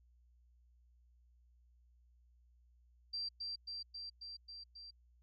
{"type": "tone with echo", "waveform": "sine", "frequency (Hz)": 4711, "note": "D8", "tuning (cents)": 5, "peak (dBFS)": -38, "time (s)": [3.13, 3.29], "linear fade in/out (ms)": 10, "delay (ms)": 270, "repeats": 6, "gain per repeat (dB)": -2, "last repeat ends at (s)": 4.91, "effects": ["added 60 Hz sine -65 dBFS peak until 5.22 s"]}